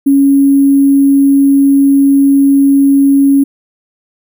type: tone with sample-and-hold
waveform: sine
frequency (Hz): 277.2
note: C#4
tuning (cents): 0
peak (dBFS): -4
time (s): 0.06-3.44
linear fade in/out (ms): 10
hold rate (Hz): 11025
effects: none